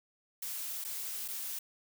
blue noise with dropouts, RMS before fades -39 dBFS, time 0.42-1.59 s, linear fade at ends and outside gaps 5 ms, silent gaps 0.842-0.847 / 1.28-1.284 s, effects none

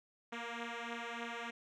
5% pulse beating tone pair, 233.1 / 236.4 Hz, A#3 / A#3, 0 / +24 cents, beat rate 3.3 Hz, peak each -31 / -33 dBFS, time 0.32-1.51 s, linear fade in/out 10 ms, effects low-pass 4000 Hz 12 dB/octave

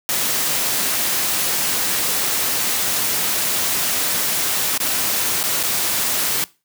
white noise with dropouts, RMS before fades -20 dBFS, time 0.09-6.44 s, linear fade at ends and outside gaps 0 ms, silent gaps 4.777-4.802 / 5.43-5.438 / 5.629-5.635 s, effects noise-tail reverb RT60 0.3 s tail -21 dB re dry + high-pass 100 Hz 12 dB/octave

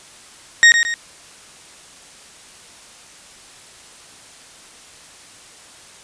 40% pulse tone with echo, 1864.7 Hz, A#6, in tune, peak -5 dBFS, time 0.63-0.72 s, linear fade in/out 0 ms, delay 110 ms, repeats 2, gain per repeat -7 dB, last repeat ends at 0.94 s, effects white hiss -43 dBFS RMS until 6.03 s + resampled to 22050 Hz

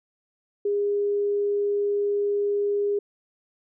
sine tone, 407.7 Hz, G#4, 32 cents flat, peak -21 dBFS, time 0.65-2.99 s, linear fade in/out 5 ms, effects none

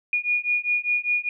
sine beating tone pair, 2441 / 2446 Hz, D#7 / D#7, -34 / -30 cents, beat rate 5 Hz, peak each -24 dBFS, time 0.13-1.29 s, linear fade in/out 2 ms, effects none

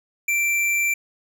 sine tone with hard clipping, 2349 Hz, D7, in tune, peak -20 dBFS, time 0.28-0.94 s, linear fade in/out 5 ms, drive 14 dB, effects none

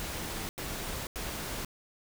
pink noise bursts, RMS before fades -37 dBFS, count 3, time 0-1.648 s, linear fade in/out 0 ms, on 490 ms, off 89 ms, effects none

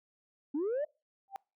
sine linear sweep, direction up, 268.9 to 622.3 Hz, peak -28 dBFS, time 0.54-0.85 s, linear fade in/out 10 ms
sine tone with exponential growth, 784 Hz, G5, in tune, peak -32 dBFS, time 1.28-1.36 s, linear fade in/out 0 ms, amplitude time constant 16 ms
effects noise-tail reverb RT60 0.3 s tail -26 dB re dry + tanh soft clip ceiling -28 dBFS

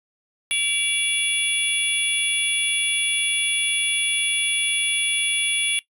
sine tone cluster, 2308 / 2786 / 3402 / 9990 Hz, D7 / F7 / G#7 / D#9, -31 / -5 / +41 / +6 cents, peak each -24 dBFS, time 0.51-5.79 s, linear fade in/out 0 ms, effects noise-tail reverb RT60 0.1 s tail -19 dB re dry + tanh soft clip ceiling -13 dBFS

